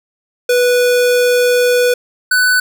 square tone pair in turn, 491.7 / 1496.2 Hz, B4 / F#6, -8 / +19 cents, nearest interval octave + perfect fifth, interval 1927 cents, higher second, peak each -10 dBFS, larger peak neither, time 0.49-1.94 / 2.31-2.6 s, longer first, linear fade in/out 5 ms, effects none

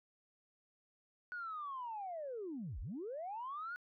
sine linear two-way sweep, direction down then up, 1480 to 34.47 to 1480 Hz, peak -40 dBFS, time 1.32-3.76 s, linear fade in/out 0 ms, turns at 2.8 s, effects tanh soft clip ceiling -36 dBFS

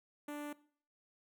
sawtooth tone with notch filter, 293.7 Hz, D4, in tune, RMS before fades -43 dBFS, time 0.28-0.53 s, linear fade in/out 5 ms, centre 4800 Hz, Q 0.87, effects noise-tail reverb RT60 0.5 s tail -19 dB re dry

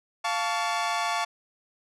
sawtooth chord, F augmented, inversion none, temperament equal with one note detuned, 698.5 / 880 / 1128.8 Hz, F5 / A5 / C#6, 0 / 0 / +31 cents, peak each -26 dBFS, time 0.24-1.25 s, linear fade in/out 10 ms, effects low-pass 7000 Hz 12 dB/octave

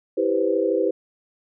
sine chord, C major seventh, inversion first, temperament just, 327 / 392.4 / 490.5 / 523.3 Hz, E4 / G4 / B4 / C5, -14 / +2 / -12 / 0 cents, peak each -25 / -23 / -23 / -25 dBFS, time 0.17-0.91 s, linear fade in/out 10 ms, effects none

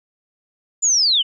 sine linear sweep, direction down, 7140 to 2895 Hz, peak -13 dBFS, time 0.82-1.23 s, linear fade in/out 20 ms, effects none

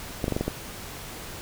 clicks, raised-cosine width 2 ms, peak -12 dBFS, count 6, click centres 0.242 / 0.281 / 0.323 / 0.365 / 0.41 / 0.48 s, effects pink hiss -39 dBFS RMS until 1.41 s

